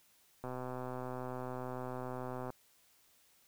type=click train; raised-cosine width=1 ms; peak=-28 dBFS; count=263; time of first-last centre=0.44-2.503 s; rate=127 Hz; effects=white hiss -68 dBFS RMS until 3.47 s